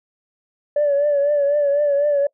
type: tone with vibrato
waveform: sine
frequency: 576 Hz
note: D5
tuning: 34 cents flat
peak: -13 dBFS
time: 0.76-2.27 s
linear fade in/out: 5 ms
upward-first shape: triangle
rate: 4 Hz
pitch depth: 60 cents each way
effects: noise-tail reverb RT60 0.1 s tail -23 dB re dry + tanh soft clip ceiling -11 dBFS